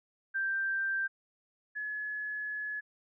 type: tone pair in turn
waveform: sine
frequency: 1574 / 1701.6 Hz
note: G6 / G#6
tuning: +7 / +42 cents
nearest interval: minor second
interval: 135 cents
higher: second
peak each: -29 / -34 dBFS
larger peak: first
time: 0.34-1.08 / 1.75-2.81 s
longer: second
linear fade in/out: 20 ms
effects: none